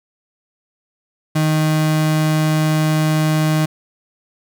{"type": "tone", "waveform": "35% pulse", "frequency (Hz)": 155.56, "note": "D#3", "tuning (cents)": 0, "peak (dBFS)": -12, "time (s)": [1.35, 3.66], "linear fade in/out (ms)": 10, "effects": []}